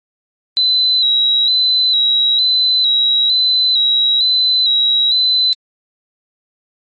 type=tone with vibrato; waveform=sine; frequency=3942 Hz; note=B7; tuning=4 cents flat; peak=-9 dBFS; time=0.57-5.53 s; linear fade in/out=0 ms; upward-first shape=square; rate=1.1 Hz; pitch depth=37 cents each way; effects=tanh soft clip ceiling -5 dBFS + MP3 48 kbps